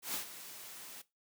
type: noise with ADSR envelope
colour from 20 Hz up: white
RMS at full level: -36 dBFS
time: 0.02-1.02 s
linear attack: 120 ms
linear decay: 110 ms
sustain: -13 dB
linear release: 10 ms
effects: noise-tail reverb RT60 0.2 s tail -17 dB re dry + high-pass 150 Hz 12 dB/octave